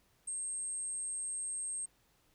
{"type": "tone", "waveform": "sine", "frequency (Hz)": 8460, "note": "C9", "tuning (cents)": 18, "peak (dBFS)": -36, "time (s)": [0.27, 1.86], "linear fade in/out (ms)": 10, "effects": ["pink hiss -71 dBFS RMS until 2.34 s"]}